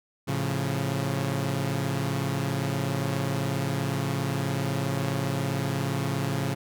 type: chord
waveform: sawtooth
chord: A augmented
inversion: none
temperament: equal with one note detuned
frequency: 110 / 137.63 / 174.61 Hz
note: A2 / C#3 / E#3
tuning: 0 / -12 / 0 cents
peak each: -28 / -24 / -29 dBFS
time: 0.27-6.55 s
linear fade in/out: 20 ms
effects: none